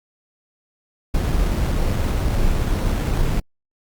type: noise with sample-and-hold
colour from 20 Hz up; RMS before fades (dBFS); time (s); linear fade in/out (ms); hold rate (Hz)
brown; -19; 1.14-3.4; 5; 4900
effects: Opus 48 kbps